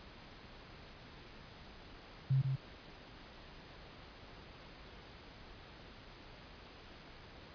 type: tone with echo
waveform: sine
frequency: 133.7 Hz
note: C3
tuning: 38 cents sharp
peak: -27 dBFS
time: 2.3-2.42 s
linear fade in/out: 10 ms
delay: 140 ms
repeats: 1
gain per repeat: -5 dB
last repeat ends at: 2.56 s
effects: pink hiss -54 dBFS RMS until 7.54 s + resampled to 11025 Hz